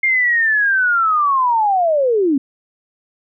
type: linear sweep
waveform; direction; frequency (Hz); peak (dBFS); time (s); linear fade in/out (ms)
sine; down; 2133 to 258.1; -12; 0.03-2.38; 5
effects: none